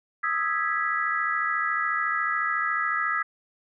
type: chord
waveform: sine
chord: E major seventh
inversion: third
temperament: equal with one note detuned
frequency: 1244.5 / 1318.5 / 1661.2 / 1961.9 Hz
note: D#6 / E6 / G#6 / B6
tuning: 0 / 0 / 0 / -12 cents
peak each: -29 dBFS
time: 0.23-3.23 s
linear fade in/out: 10 ms
effects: none